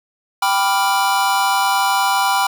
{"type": "chord", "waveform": "square", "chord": "G dominant seventh", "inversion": "none", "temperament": "equal", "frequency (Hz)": [784, 987.8, 1174.7, 1396.9], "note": ["G5", "B5", "D6", "F6"], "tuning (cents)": [0, 0, 0, 0], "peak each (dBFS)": [-19, -19, -25, -23], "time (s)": [0.42, 2.47], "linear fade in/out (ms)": 5, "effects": []}